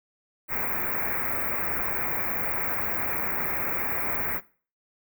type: band-stop noise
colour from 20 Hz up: white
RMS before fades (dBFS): -28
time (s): 0.48-4.41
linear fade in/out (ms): 50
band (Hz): 2400 to 15000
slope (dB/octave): 96
effects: noise-tail reverb RT60 0.4 s tail -20 dB re dry